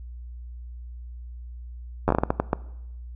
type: slowing click train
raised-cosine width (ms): 1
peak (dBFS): -6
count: 10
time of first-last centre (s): 2.08-2.531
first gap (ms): 10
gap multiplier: 1.38
effects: noise-tail reverb RT60 0.9 s tail -20 dB re dry + added 60 Hz sine -36 dBFS peak until 3.15 s